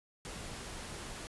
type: noise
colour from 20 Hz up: pink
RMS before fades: -44 dBFS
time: 0.25-1.27 s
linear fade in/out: 0 ms
effects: resampled to 24000 Hz